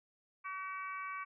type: harmonic tone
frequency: 380 Hz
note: F#4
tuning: 46 cents sharp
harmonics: 3 / 4 / 5 / 6 / 7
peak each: -41 / -48 / -53 / -46 / -58 dBFS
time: 0.44-1.25 s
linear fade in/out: 20 ms
effects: none